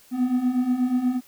triangle beating tone pair, 244.8 / 253.1 Hz, B3 / B3, -15 / +43 cents, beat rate 8.3 Hz, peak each -24 / -19 dBFS, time 0.11-1.21 s, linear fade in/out 50 ms, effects white hiss -54 dBFS RMS until 1.27 s

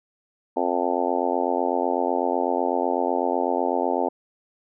harmonic tone, 88 Hz, F2, 14 cents sharp, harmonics 3 / 4 / 5 / 6 / 7 / 8 / 9 / 10, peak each -29 / -29 / -29 / -29 / -29 / -29 / -29 / -29 dBFS, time 0.56-4.09 s, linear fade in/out 10 ms, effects none

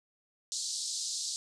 pink band-pass noise, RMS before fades -36 dBFS, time 0.52-1.36 s, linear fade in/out 0 ms, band 4000 to 8600 Hz, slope 48 dB/octave, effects none

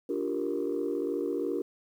sine chord, G minor seventh, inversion second, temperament equal with one note detuned, 291.1 / 349.2 / 392 / 466.2 Hz, D4 / F4 / G4 / Bb4, -15 / 0 / 0 / 0 cents, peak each -33 dBFS, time 0.09-1.62 s, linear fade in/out 5 ms, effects tanh soft clip ceiling -21 dBFS + 10-bit

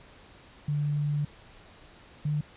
sine tone pair in turn, 146.83 / 149.14 Hz, D3 / D3, 0 / +27 cents, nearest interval unison, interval 27 cents, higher second, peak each -25 dBFS, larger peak neither, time 0.68-1.25 / 2.25-2.41 s, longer first, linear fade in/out 5 ms, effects pink hiss -53 dBFS RMS until 2.56 s + resampled to 8000 Hz

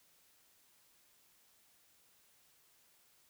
silence, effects white hiss -69 dBFS RMS until 3.29 s

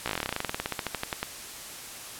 slowing click train, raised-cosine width 0.3 ms, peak -12 dBFS, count 26, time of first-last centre 0.06-1.23 s, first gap 16 ms, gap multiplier 1.08, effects white hiss -41 dBFS RMS until 2.19 s + low-pass 12000 Hz 12 dB/octave

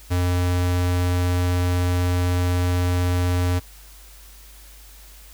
square tone, 89.2 Hz, F2, 37 cents sharp, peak -19 dBFS, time 0.1-3.6 s, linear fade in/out 20 ms, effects added 50 Hz sine -44 dBFS peak until 5.33 s + white hiss -48 dBFS RMS until 5.33 s

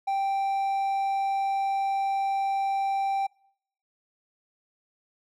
triangle tone, 784 Hz, G5, in tune, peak -22 dBFS, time 0.07-3.27 s, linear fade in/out 10 ms, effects noise-tail reverb RT60 0.7 s tail -26 dB re dry

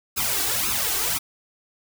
white noise with flanger, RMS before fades -24 dBFS, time 0.16-1.19 s, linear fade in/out 20 ms, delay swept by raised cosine 0.76 to 2.66 ms, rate 1.9 Hz, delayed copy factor +0.8, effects none

